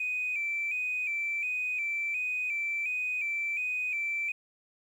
sine tone with vibrato, 2414 Hz, D7, 47 cents sharp, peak -28 dBFS, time 0-4.32 s, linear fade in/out 5 ms, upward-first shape square, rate 1.4 Hz, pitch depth 57 cents each way, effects tanh soft clip ceiling -24 dBFS + 10-bit

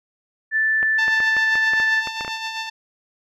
sine tone, 1760 Hz, A6, in tune, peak -16 dBFS, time 0.51-2.04 s, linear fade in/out 50 ms
clicks, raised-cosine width 0.5 ms, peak -15 dBFS, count 11, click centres 0.829 / 1.081 / 1.203 / 1.367 / 1.555 / 1.735 / 1.8 / 2.073 / 2.209 / 2.248 / 2.279 s
10% pulse tone with tremolo, 890 Hz, A5, 20 cents sharp, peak -15 dBFS, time 0.98-2.7 s, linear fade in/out 10 ms, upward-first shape sine, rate 7.6 Hz, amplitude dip 45%
effects low-pass 5000 Hz 12 dB/octave

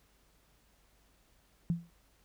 sine tone with exponential decay, 169.6 Hz, E3, 50 cents sharp, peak -24 dBFS, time 1.7-1.9 s, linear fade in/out 0 ms, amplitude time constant 42 ms, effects added 50 Hz sine -69 dBFS peak until 2.24 s + pink hiss -69 dBFS RMS until 2.24 s

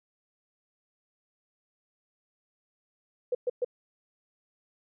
sine tone bursts, 493.9 Hz, B4, in tune, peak -24 dBFS, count 3, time 3.32-3.647 s, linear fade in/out 5 ms, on 29 ms, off 120 ms, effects none

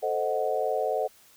sine chord, A diminished seventh, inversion none, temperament equal, 440 / 523.3 / 622.3 / 740 Hz, A4 / C5 / Eb5 / Gb5, 0 / 0 / 0 / 0 cents, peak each -30 dBFS, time 0.02-1.08 s, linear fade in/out 20 ms, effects white hiss -57 dBFS RMS until 1.36 s

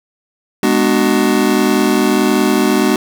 square chord, G# half-diminished seventh, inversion none, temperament just, 207.7 / 249.2 / 299 / 373.8 Hz, G#3 / B3 / D4 / F#4, 0 / +16 / +31 / +18 cents, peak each -17 dBFS, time 0.63-2.96 s, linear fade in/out 2 ms, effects none

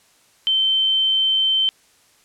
sine tone, 3098 Hz, G7, 21 cents flat, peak -15 dBFS, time 0.47-1.69 s, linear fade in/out 0 ms, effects white hiss -56 dBFS RMS until 2.24 s + low-pass 10000 Hz 12 dB/octave

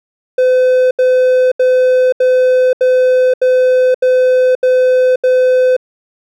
triangle tone bursts, 509 Hz, C5, 48 cents flat, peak -5 dBFS, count 9, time 0.38-5.766 s, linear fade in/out 5 ms, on 530 ms, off 77 ms, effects none

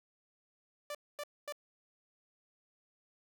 sawtooth tone bursts, 587.3 Hz, D5, in tune, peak -35 dBFS, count 3, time 0.9-1.524 s, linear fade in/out 2 ms, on 48 ms, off 240 ms, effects none

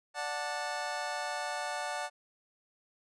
25% pulse chord, D major, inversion none, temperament just, 587.3 / 734.2 / 881 Hz, D5 / F#5 / A5, 0 / -14 / +2 cents, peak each -36 / -34 / -35 dBFS, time 0.14-2.1 s, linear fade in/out 50 ms, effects resampled to 22050 Hz

